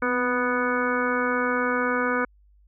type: harmonic tone with a mistuned harmonic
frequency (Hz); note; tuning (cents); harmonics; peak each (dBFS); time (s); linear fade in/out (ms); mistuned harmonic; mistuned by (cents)
246.9; B3; 0; 1 / 2 / 3 / 4 / 5 / 6 / 7 / 9; -28 / -27 / -39 / -31 / -29 / -27 / -35 / -35; 0.02-2.25; 5; 1; +37
effects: added 50 Hz sine -54 dBFS peak until 2.67 s